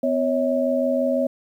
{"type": "tone cluster", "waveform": "sine", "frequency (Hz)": [253.6, 554, 640], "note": ["B3", "C#5", "D#5"], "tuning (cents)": [46, -1, 49], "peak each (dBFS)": [-23, -21, -25], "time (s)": [0.03, 1.27], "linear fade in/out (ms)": 5, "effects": ["9-bit"]}